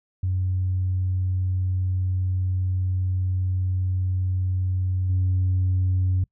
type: tone with level steps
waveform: sine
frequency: 92.5 Hz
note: F#2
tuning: in tune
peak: -20 / -17 dBFS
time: 0.23-6.24 s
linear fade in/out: 5 ms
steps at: 5.09 s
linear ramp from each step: 10 ms
effects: noise-tail reverb RT60 0.1 s tail -26 dB re dry + tanh soft clip ceiling -16 dBFS